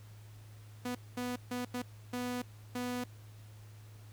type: tone bursts at uneven times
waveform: sawtooth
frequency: 246.9 Hz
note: B3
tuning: in tune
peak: -31 dBFS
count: 6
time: 0.85-0.95 / 1.17-1.36 / 1.51-1.65 / 1.74-1.82 / 2.13-2.42 / 2.75-3.04 s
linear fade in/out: 5 ms
effects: added 106 Hz sine -50 dBFS peak until 4.12 s + pink hiss -62 dBFS RMS until 4.12 s